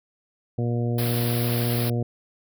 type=harmonic tone; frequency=119.1 Hz; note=A#2; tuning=38 cents sharp; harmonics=1 / 2 / 3 / 4 / 5 / 6; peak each=-23 / -29 / -33 / -33 / -38 / -40 dBFS; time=0.58-2.03 s; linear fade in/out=5 ms
type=band-stop noise; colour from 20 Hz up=white; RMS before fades=-31 dBFS; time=0.98-1.9 s; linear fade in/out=5 ms; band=5200 to 9900 Hz; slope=96 dB/octave
effects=none